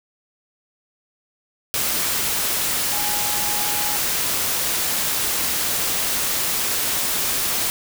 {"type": "tone in noise", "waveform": "sine", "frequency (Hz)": 830.6, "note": "G#5", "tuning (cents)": 0, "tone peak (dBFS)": -30, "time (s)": [2.92, 3.96], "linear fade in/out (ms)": 0, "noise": "white", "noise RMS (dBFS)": -22, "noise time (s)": [1.74, 7.7], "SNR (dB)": -11, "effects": []}